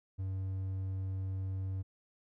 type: tone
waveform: triangle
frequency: 95.2 Hz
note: F#2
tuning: 50 cents sharp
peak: -32 dBFS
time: 0.18-1.83 s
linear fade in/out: 20 ms
effects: none